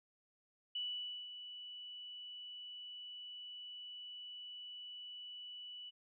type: tone with ADSR envelope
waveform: sine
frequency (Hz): 2960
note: F#7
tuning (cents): 0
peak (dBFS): -37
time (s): 0.75-5.91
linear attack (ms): 6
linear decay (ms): 520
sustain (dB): -10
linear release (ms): 26
effects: none